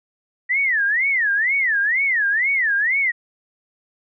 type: tone with vibrato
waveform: sine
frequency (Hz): 1891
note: A#6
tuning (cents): +24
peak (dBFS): -16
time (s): 0.49-3.12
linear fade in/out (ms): 20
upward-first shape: sine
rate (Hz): 2.1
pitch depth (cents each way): 290
effects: none